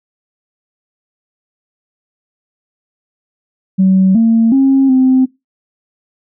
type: tone with pitch steps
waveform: sine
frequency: 189.3 / 227 / 269.9 / 259.6 Hz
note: F#3 / A#3 / C#4 / C4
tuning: +40 / -46 / -46 / -13 cents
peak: -5 dBFS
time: 3.78-5.26 s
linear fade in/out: 20 ms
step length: 370 ms
effects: noise-tail reverb RT60 0.2 s tail -19 dB re dry + tanh soft clip ceiling -2 dBFS